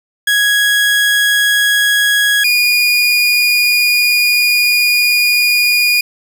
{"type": "tone pair in turn", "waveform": "30% pulse", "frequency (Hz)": [1661.2, 2441], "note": ["G#6", "D#7"], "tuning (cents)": [0, -34], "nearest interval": "perfect fifth", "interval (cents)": 666, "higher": "second", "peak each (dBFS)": -7, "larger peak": "neither", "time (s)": [[0.27, 2.44], [2.44, 6.01]], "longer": "second", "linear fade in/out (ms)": 5, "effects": []}